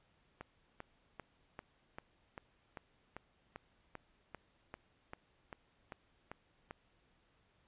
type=click train; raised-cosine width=0.5 ms; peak=-30 dBFS; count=17; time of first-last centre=0.41-6.709 s; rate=2.54 Hz; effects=pink hiss -73 dBFS RMS until 7.67 s + resampled to 8000 Hz